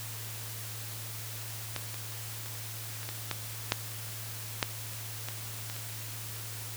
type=clicks; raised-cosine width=0.2 ms; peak=-16 / -23 / -26 / -27 / -19 / -13 / -7 / -8 / -27 / -19 / -21 / -25 dBFS; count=12; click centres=1.763 / 1.943 / 2.46 / 3.031 / 3.09 / 3.313 / 3.721 / 4.628 / 4.934 / 5.286 / 5.699 / 5.764 s; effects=added 110 Hz sine -42 dBFS peak until 6.76 s + white hiss -42 dBFS RMS until 6.76 s